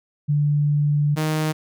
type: tone pair in turn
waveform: sine / sawtooth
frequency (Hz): 146.83 / 155.56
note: D3 / D#3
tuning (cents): 0 / 0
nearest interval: minor second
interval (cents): 100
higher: second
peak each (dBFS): -16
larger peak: neither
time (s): 0.28-1.16 / 1.16-1.53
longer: first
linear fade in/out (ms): 20
effects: none